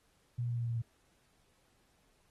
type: tone with pitch steps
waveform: sine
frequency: 120.7 / 119.87 / 119.04 / 118.22 / 117.4 / 116.59 / 115.78 Hz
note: B2 / A#2 / A#2 / A#2 / A#2 / A#2 / A#2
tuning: -39 / +49 / +37 / +25 / +13 / +1 / -11 cents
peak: -32 dBFS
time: 0.38-0.821 s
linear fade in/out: 10 ms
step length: 63 ms
effects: pink hiss -72 dBFS RMS until 2.3 s + AAC 32 kbps